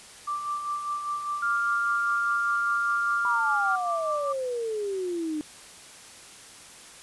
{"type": "tone with tremolo", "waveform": "sine", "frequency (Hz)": 1174.7, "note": "D6", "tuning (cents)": 0, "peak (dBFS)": -26, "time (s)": [0.27, 4.33], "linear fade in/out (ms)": 10, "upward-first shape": "sine", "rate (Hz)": 5, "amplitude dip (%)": 50}
{"type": "tone", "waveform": "sine", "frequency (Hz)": 1396.9, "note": "F6", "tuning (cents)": 0, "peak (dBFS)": -24, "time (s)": [1.42, 3.76], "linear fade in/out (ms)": 10}
{"type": "exponential sweep", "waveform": "sine", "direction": "down", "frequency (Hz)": [987.8, 298.2], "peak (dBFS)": -27, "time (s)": [3.25, 5.41], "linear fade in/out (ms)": 0}
{"effects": ["white hiss -47 dBFS RMS until 7.02 s", "resampled to 24000 Hz"]}